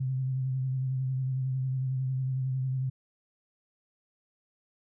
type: tone with vibrato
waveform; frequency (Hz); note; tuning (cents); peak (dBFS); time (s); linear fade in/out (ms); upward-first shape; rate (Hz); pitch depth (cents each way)
sine; 130.81; C3; 0; -27; 0-2.9; 10; sine; 11; 31
effects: none